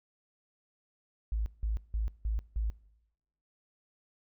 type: tone bursts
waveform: sine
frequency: 54 Hz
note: A1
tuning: 32 cents flat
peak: -28 dBFS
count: 5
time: 1.32-2.7 s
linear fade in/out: 0 ms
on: 140 ms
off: 170 ms
effects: noise-tail reverb RT60 0.9 s tail -21 dB re dry